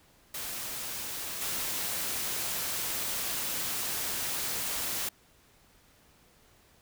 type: noise with level steps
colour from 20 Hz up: white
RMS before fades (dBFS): -37 / -33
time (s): 0.34-5.09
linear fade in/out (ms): 5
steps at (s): 1.41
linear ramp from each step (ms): 5
effects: pink hiss -62 dBFS RMS until 6.81 s